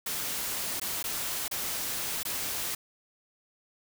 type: noise with dropouts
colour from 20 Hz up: white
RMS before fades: -33 dBFS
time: 0.06-2.75 s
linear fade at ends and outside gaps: 5 ms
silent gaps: 0.799-0.814 / 1.028-1.04 / 1.481-1.512 / 2.232-2.251 s
effects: none